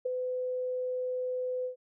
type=tone with ADSR envelope; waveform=sine; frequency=505 Hz; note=B4; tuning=39 cents sharp; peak=-25 dBFS; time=0.05-1.76 s; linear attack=11 ms; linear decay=7 ms; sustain=-5 dB; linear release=110 ms; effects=none